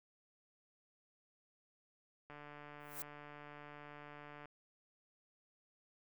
click train, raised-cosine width 0.5 ms, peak -38 dBFS, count 318, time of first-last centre 2.3-4.456 s, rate 147 Hz
violet noise with exponential growth, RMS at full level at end -40 dBFS, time 2.8-3.02 s, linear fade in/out 2 ms, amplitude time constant 47 ms
effects none

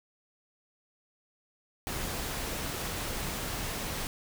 pink noise, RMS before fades -35 dBFS, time 1.87-4.07 s, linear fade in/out 0 ms, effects none

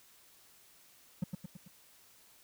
triangle tone with echo, 180 Hz, F#3, 47 cents flat, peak -27 dBFS, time 1.22-1.24 s, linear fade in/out 5 ms, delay 110 ms, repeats 4, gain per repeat -5 dB, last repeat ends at 1.68 s, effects white hiss -62 dBFS RMS until 2.43 s

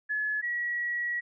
sine tone pair in turn, 1708 / 1920.9 Hz, G#6 / B6, +48 / -49 cents, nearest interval major second, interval 203 cents, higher second, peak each -27 / -28 dBFS, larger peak first, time 0.09-0.42 / 0.42-1.21 s, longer second, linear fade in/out 20 ms, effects none

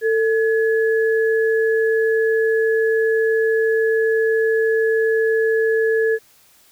sine tone pair together, 446.5 / 1697 Hz, A4 / G#6, +25 / +37 cents, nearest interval octave + major seventh, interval 2312 cents, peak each -15 / -23 dBFS, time 0.01-6.19 s, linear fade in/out 50 ms, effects white hiss -53 dBFS RMS until 6.71 s

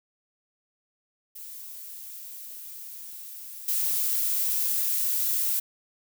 violet noise with level steps, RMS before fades -41 / -26 dBFS, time 1.35-5.6 s, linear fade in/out 10 ms, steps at 3.68 s, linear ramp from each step 2 ms, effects none

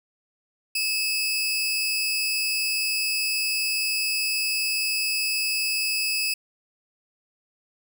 sawtooth tone pair together, 2601 / 4910 Hz, E7 / D#8, -24 / -24 cents, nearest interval major seventh, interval 1100 cents, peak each -22 / -24 dBFS, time 0.75-6.34 s, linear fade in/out 5 ms, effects none

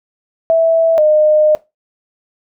sine tone pair in turn, 656 / 611.2 Hz, E5 / D#5, -9 / -31 cents, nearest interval minor second, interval 122 cents, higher first, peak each -7 dBFS, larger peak neither, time 0.5-0.98 / 0.98-1.55 s, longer second, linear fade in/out 0 ms, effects noise-tail reverb RT60 0.2 s tail -19 dB re dry

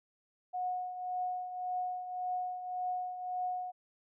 sine tone with tremolo, 729 Hz, F#5, 26 cents flat, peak -31 dBFS, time 0.53-3.72 s, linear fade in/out 20 ms, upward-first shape triangle, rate 1.8 Hz, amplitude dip 65%, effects none

